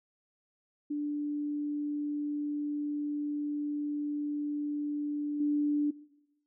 sine tone with level steps, 293.7 Hz, D4, in tune, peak -30 / -25 dBFS, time 0.9-5.91 s, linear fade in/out 10 ms, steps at 5.4 s, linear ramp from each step 5 ms, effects noise-tail reverb RT60 0.9 s tail -20 dB re dry

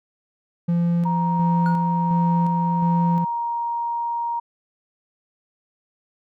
triangle tone with tremolo, 171.5 Hz, F3, 31 cents flat, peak -15 dBFS, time 0.68-3.25 s, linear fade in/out 10 ms, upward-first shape square, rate 1.4 Hz, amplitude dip 30%
sine tone, 939 Hz, A#5, 12 cents sharp, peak -22 dBFS, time 1.05-4.4 s, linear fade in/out 10 ms
triangle tone with exponential decay, 1447 Hz, F#6, 39 cents flat, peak -25 dBFS, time 1.66-1.9 s, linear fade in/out 0 ms, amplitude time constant 51 ms
effects none

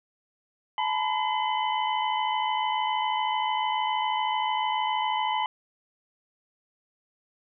sine tone cluster, 863 / 950 / 1003 / 2047 / 3017 Hz, A5 / A#5 / B5 / C7 / F#7, -34 / +33 / +26 / -38 / +33 cents, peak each -27 / -34 / -30 / -35 / -34 dBFS, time 0.78-5.46 s, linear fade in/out 2 ms, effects none

